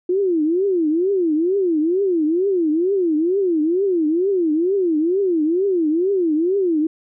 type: tone with vibrato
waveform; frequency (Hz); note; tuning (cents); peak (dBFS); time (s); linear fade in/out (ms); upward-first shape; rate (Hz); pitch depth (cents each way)
sine; 348; F4; -6; -15; 0.09-6.87; 5; triangle; 2.2; 280
effects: none